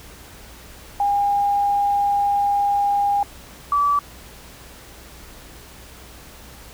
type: tone pair in turn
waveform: sine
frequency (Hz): 810 / 1152.3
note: G#5 / D6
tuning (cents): -43 / -33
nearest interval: tritone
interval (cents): 610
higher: second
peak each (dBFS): -16 / -15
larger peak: second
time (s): 1-3.23 / 3.72-3.99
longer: first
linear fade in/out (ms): 2
effects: added 60 Hz sine -46 dBFS peak until 6.73 s + pink hiss -43 dBFS RMS until 6.73 s